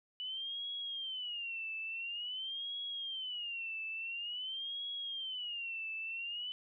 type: tone with vibrato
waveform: sine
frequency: 2960 Hz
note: F#7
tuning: in tune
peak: -38 dBFS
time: 0.2-6.52 s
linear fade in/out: 0 ms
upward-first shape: sine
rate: 0.48 Hz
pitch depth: 200 cents each way
effects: none